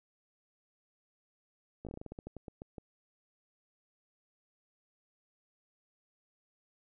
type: slowing click train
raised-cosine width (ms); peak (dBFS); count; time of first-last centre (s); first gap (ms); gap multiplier
2; -30; 15; 1.85-2.782; 17; 1.19
effects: none